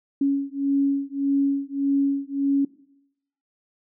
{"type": "beating tone pair", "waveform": "sine", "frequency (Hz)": [277.2, 278.9], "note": ["C#4", "C#4"], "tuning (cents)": [0, 11], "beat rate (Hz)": 1.7, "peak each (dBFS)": -23, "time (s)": [0.21, 2.65], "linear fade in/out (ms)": 5, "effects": ["noise-tail reverb RT60 0.8 s tail -20 dB re dry"]}